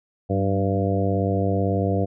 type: harmonic tone with a mistuned harmonic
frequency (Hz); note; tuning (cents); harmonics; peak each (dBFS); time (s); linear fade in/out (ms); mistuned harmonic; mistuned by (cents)
98; G2; 0; 1 / 2 / 3 / 4 / 5 / 6 / 7; -23 / -26 / -28 / -30 / -27 / -31 / -29; 0.29-2.06; 20; 2; -46
effects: none